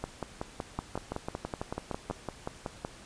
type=two click trains; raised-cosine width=1 ms; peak=-19 / -19 dBFS; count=9 / 16; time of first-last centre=0.79-2.11 / 0.04-2.849 s; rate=6.06 / 5.34 Hz; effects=pink hiss -51 dBFS RMS until 3.05 s + resampled to 22050 Hz